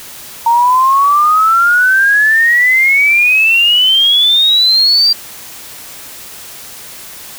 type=exponential sweep; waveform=sine; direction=up; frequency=918 to 4750 Hz; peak=-6 dBFS; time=0.46-5.13 s; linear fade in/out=5 ms; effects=white hiss -31 dBFS RMS until 7.38 s